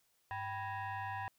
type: tone with frequency modulation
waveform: sine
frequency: 101.1 Hz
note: G#2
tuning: 46 cents flat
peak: -37 dBFS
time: 0.31-1.28 s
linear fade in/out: 0 ms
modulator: 881 Hz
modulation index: 1.8
effects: tanh soft clip ceiling -33 dBFS + white hiss -75 dBFS RMS until 1.38 s